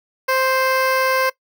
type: tone with notch filter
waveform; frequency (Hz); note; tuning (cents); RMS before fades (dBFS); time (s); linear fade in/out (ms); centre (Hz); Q
15% pulse; 523.3; C5; 0; -18; 0.28-1.3; 10; 7700; 1.3
effects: noise-tail reverb RT60 0.1 s tail -19 dB re dry